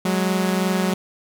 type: tone pair together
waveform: sawtooth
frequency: 185 / 207.7 Hz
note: F#3 / G#3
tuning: 0 / 0 cents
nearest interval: major second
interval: 200 cents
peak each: -16 / -20 dBFS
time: 0.05-0.94 s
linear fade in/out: 5 ms
effects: none